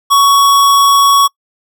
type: tone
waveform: square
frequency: 1118 Hz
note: C#6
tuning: 14 cents sharp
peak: -6 dBFS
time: 0.1-1.28 s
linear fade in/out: 20 ms
effects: noise-tail reverb RT60 0.1 s tail -26 dB re dry